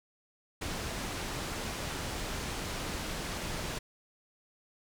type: low-pass noise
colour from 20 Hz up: pink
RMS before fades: -37 dBFS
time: 0.61-3.79 s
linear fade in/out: 10 ms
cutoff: 8600 Hz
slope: 12 dB/octave
effects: none